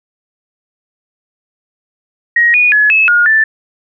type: tone with pitch steps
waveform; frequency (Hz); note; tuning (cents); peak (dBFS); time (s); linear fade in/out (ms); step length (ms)
sine; 1887 / 2459 / 1699 / 2595 / 1430 / 1764; A#6 / D#7 / G#6 / E7 / F6 / A6; +21 / -21 / +39 / -28 / +41 / +4; -6; 2.36-3.44; 5; 180
effects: none